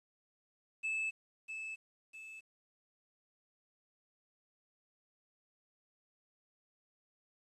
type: tone with echo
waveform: triangle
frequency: 2617 Hz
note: E7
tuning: 13 cents flat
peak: -32 dBFS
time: 0.83-1.11 s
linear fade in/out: 20 ms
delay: 650 ms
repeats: 2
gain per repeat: -7 dB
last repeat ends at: 2.41 s
effects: resampled to 24000 Hz + 11-bit